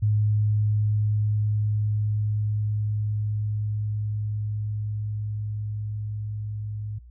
sine tone with level ramp, 105.6 Hz, G#2, 29 cents sharp, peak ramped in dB -18 to -29 dBFS, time 0.02-6.99 s, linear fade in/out 10 ms, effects added 60 Hz sine -44 dBFS peak until 7.1 s

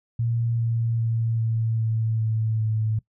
sine tone with pitch steps, 116.54 / 115.33 / 114.14 / 112.96 / 111.79 / 110.64 / 109.49 Hz, A#2 / A#2 / A#2 / A2 / A2 / A2 / A2, 0 / -18 / -36 / +46 / +28 / +10 / -8 cents, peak -21 dBFS, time 0.19-2.99 s, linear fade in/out 5 ms, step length 400 ms, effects noise-tail reverb RT60 0.1 s tail -20 dB re dry

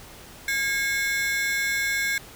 40% pulse ring-modulated tone, 1900 Hz, A#6, 33 cents sharp, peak -19 dBFS, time 0.48-2.18 s, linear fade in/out 2 ms, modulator 274 Hz, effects pink hiss -45 dBFS RMS until 2.35 s

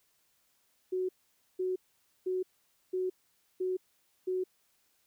sine tone bursts, 370 Hz, F#4, in tune, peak -29 dBFS, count 6, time 0.92-4.44 s, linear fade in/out 10 ms, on 170 ms, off 500 ms, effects white hiss -72 dBFS RMS until 5.06 s

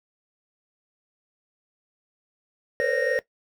triangle tone cluster, 460.2 / 505 / 527 / 571 / 1858 Hz, A#4 / B4 / C5 / D5 / A#6, -22 / +39 / +12 / -49 / -6 cents, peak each -26 dBFS, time 2.8-3.19 s, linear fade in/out 0 ms, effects noise-tail reverb RT60 0.1 s tail -17 dB re dry

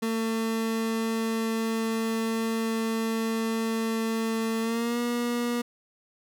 30% pulse tone with pitch glide, 224.9 to 239.7 Hz, A3 to A#3, +38 to +48 cents, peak -23 dBFS, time 0.02-5.62 s, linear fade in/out 10 ms, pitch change +110 cents, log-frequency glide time 4.61-4.99 s, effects none

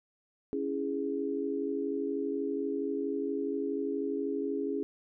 sine chord, C# minor, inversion none, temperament equal with one note detuned, 277.2 / 329.6 / 413.9 Hz, C#4 / E4 / G#4, 0 / 0 / -6 cents, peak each -34 / -37 / -33 dBFS, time 0.53-4.83 s, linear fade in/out 0 ms, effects none

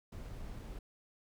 brown noise, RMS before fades -45 dBFS, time 0.12-0.79 s, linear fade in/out 5 ms, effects none

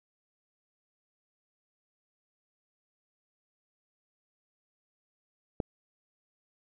click, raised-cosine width 2 ms, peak -16 dBFS, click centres 5.602 s, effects none

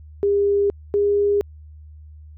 sine tone pair in turn, 403.2 / 407.2 Hz, G4 / G#4, +49 / -34 cents, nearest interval unison, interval 17 cents, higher second, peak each -15 dBFS, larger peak neither, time 0.23-0.7 / 0.94-1.41 s, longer neither, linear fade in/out 0 ms, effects added 76 Hz sine -39 dBFS peak until 2.37 s

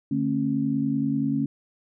sine tone cluster, 146.9 / 222.7 / 273 Hz, D3 / A3 / C#4, +1 / +21 / -26 cents, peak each -29 / -27 / -24 dBFS, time 0.11-1.46 s, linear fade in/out 5 ms, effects none

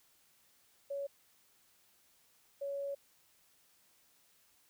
sine tone bursts at uneven times, 560 Hz, C#5, 18 cents sharp, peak -36 dBFS, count 2, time 0.9-1.07 / 2.61-2.95 s, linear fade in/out 10 ms, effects white hiss -69 dBFS RMS until 4.69 s

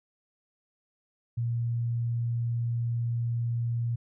sine tone, 117.8 Hz, A#2, 19 cents sharp, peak -26 dBFS, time 1.37-3.96 s, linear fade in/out 10 ms, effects none

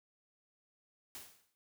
white noise with exponential decay, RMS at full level -45 dBFS, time 1.15-1.55 s, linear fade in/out 0 ms, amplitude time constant 86 ms, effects none

